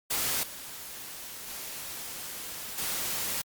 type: noise with level steps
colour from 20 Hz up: white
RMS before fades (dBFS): -29 / -42 / -39 / -32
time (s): 0.1-3.42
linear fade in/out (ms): 10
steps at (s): 0.43 / 1.48 / 2.78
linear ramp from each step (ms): 2
effects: Opus 48 kbps